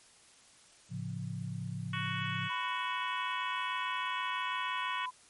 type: chord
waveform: sine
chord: A augmented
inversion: none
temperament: equal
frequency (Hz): 110 / 138.59 / 174.61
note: A2 / C#3 / E#3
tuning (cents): 0 / 0 / 0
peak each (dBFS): -40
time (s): 0.89-2.5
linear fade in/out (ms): 50
type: harmonic tone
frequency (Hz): 371.2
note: F#4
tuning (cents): +6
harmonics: 3 / 4 / 5 / 6 / 7 / 8 / 9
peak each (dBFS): -40 / -41 / -42 / -43 / -43 / -44 / -45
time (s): 1.93-5.06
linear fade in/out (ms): 5
type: tone with pitch glide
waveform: sine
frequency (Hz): 1000 to 1007.5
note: B5 to B5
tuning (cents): +21 to +34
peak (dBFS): -36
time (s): 2.49-5.11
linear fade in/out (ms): 20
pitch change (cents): +13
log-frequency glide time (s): 2.97-3.59
effects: white hiss -60 dBFS RMS until 5.29 s + MP3 48 kbps